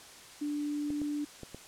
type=tone; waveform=sine; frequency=293.7 Hz; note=D4; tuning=in tune; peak=-31 dBFS; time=0.41-1.25 s; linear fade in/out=10 ms
type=clicks; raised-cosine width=2 ms; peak=-29 dBFS; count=4; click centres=0.904 / 1.017 / 1.433 / 1.546 s
effects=white hiss -51 dBFS RMS until 1.67 s + low-pass 9000 Hz 12 dB/octave